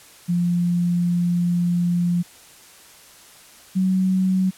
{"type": "tone pair in turn", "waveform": "sine", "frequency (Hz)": [174.61, 187.24], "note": ["F3", "F#3"], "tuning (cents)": [0, 21], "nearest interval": "minor second", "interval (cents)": 121, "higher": "second", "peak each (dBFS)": [-17, -16], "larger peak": "second", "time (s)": [[0.28, 2.23], [3.75, 4.51]], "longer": "first", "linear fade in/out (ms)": 20, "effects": ["white hiss -47 dBFS RMS until 4.57 s", "low-pass 12000 Hz 12 dB/octave"]}